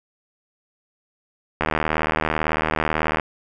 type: click train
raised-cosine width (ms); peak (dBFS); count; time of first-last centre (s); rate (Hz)
0.5; -5; 125; 1.61-3.198; 78.1
effects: none